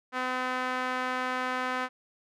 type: tone with band-pass filter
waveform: sawtooth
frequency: 254.6 Hz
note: C4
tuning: 47 cents flat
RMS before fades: -31 dBFS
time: 0.12-1.89 s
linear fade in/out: 50 ms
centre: 1400 Hz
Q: 1.4
effects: none